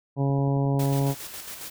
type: harmonic tone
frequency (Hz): 138.59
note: C#3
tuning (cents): 0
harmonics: 1 / 2 / 3 / 4 / 5 / 6 / 7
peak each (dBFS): -22 / -28 / -32 / -34 / -36 / -38 / -39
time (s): 0.16-1.15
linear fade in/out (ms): 50
type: click train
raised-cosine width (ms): 3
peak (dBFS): -30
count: 10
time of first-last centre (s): 0.3-1.104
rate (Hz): 11.2
type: noise with tremolo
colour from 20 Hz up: white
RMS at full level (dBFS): -37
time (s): 0.79-1.7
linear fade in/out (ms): 5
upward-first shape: square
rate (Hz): 7.3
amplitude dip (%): 40
effects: none